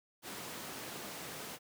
pink high-pass noise, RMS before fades -45 dBFS, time 0.22-1.59 s, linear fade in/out 50 ms, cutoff 190 Hz, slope 12 dB/octave, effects none

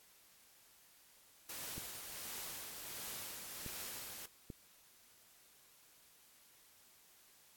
white noise with tremolo, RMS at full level -45 dBFS, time 1.49-4.26 s, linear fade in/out 5 ms, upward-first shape triangle, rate 1.4 Hz, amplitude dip 40%
clicks, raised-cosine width 3 ms, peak -33 dBFS, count 3, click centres 1.78 / 3.663 / 4.502 s
effects white hiss -65 dBFS RMS until 7.56 s + AAC 64 kbps

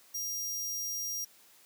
sawtooth tone, 5700 Hz, F8, 34 cents sharp, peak -31 dBFS, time 0.14-1.25 s, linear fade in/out 10 ms, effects white hiss -60 dBFS RMS until 1.65 s + high-pass 150 Hz 12 dB/octave

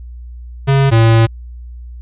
square tone pair in turn, 137 / 113.49 Hz, C#3 / A#2, -20 / -46 cents, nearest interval minor third, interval 326 cents, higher first, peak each -9 / -7 dBFS, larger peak second, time 0.67-0.91 / 0.91-1.27 s, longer second, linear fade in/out 20 ms, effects added 60 Hz sine -28 dBFS peak until 2.01 s + resampled to 8000 Hz

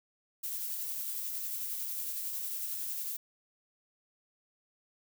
violet noise with tremolo, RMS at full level -36 dBFS, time 0.43-3.17 s, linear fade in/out 10 ms, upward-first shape sine, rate 11 Hz, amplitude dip 25%, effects none

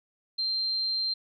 sine tone, 4156 Hz, C8, 12 cents flat, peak -26 dBFS, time 0.38-1.14 s, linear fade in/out 10 ms, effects none

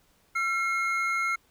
triangle tone pair together, 1358 / 2152 Hz, F6 / C7, -49 / +48 cents, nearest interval minor sixth, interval 797 cents, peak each -26 dBFS, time 0.35-1.36 s, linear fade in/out 10 ms, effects pink hiss -65 dBFS RMS until 1.5 s

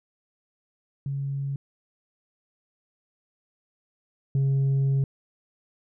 sine tone pair in turn, 138.59 / 136.45 Hz, C#3 / C#3, 0 / -27 cents, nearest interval unison, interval 27 cents, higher first, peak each -26 / -17 dBFS, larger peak second, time 1.06-1.56 / 4.35-5.04 s, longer second, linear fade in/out 2 ms, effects tanh soft clip ceiling -19 dBFS

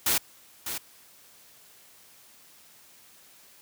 white noise with echo, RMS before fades -24 dBFS, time 0.06-0.18 s, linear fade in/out 5 ms, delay 600 ms, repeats 1, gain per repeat -9 dB, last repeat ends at 0.78 s, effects white hiss -55 dBFS RMS until 3.61 s + high-pass 60 Hz 12 dB/octave

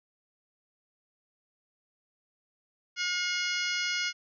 harmonic tone with a mistuned harmonic, 718 Hz, F5, 48 cents sharp, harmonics 2 / 3 / 4 / 5 / 6 / 7 / 8 / 9, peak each -34 / -33 / -36 / -41 / -39 / -36 / -41 / -43 dBFS, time 2.96-4.13 s, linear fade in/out 50 ms, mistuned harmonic 5, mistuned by -97 cents, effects none

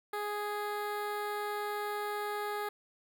15% pulse tone with notch filter, 415.3 Hz, G#4, in tune, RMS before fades -36 dBFS, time 0.13-2.69 s, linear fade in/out 5 ms, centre 6200 Hz, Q 0.73, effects none

